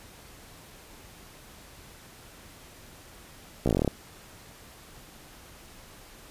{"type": "slowing click train", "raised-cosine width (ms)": 2, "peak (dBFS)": -11, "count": 11, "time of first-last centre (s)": [3.66, 3.877], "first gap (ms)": 15, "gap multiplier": 1.08, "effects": ["pink hiss -50 dBFS RMS until 6.3 s", "resampled to 32000 Hz"]}